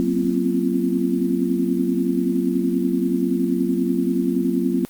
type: tone cluster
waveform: sine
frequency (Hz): 186.2 / 233.6 / 257.4 / 267.9 / 341.9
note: F#3 / A#3 / C4 / C4 / F4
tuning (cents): +11 / +4 / -28 / +41 / -37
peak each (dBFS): -24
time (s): 0-4.85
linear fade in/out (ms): 0
effects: white hiss -47 dBFS RMS until 4.89 s + Opus 48 kbps